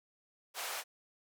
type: band-pass noise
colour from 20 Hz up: pink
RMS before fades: -40 dBFS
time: 0.54-0.84 s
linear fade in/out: 50 ms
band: 580 to 16000 Hz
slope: 24 dB/octave
effects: none